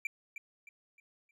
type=tone with echo; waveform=triangle; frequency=2349 Hz; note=D7; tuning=in tune; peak=-30 dBFS; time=0.05-0.07 s; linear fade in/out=2 ms; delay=310 ms; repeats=4; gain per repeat=-9 dB; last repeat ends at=1.31 s; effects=none